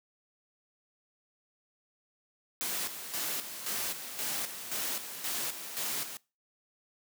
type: noise with tremolo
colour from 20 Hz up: white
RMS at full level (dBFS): -34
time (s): 2.61-6.17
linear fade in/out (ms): 0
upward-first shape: square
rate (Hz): 1.9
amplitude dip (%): 60
effects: noise-tail reverb RT60 0.3 s tail -23 dB re dry + high-pass 150 Hz 12 dB/octave